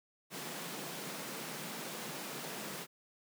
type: high-pass noise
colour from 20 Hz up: pink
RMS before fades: -43 dBFS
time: 0.3-2.87 s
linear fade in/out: 50 ms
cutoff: 140 Hz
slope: 96 dB/octave
effects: none